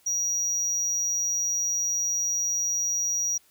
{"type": "tone", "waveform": "sine", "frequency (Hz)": 5760, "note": "F#8", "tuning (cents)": -47, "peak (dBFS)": -21, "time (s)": [0.06, 3.38], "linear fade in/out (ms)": 10, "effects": ["tanh soft clip ceiling -23 dBFS", "white hiss -61 dBFS RMS until 3.5 s"]}